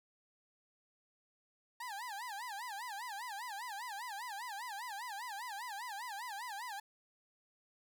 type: tone with vibrato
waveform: 30% pulse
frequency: 890 Hz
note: A5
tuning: 20 cents sharp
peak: -39 dBFS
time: 1.8-6.8 s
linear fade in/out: 5 ms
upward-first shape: sine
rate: 5 Hz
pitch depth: 220 cents each way
effects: none